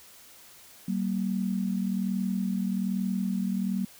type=tone pair together; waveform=sine; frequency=191.9 / 233.1 Hz; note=G3 / A#3; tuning=-37 / 0 cents; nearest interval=minor third; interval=337 cents; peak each=-27 / -31 dBFS; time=0.88-3.85 s; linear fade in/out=5 ms; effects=white hiss -52 dBFS RMS until 3.99 s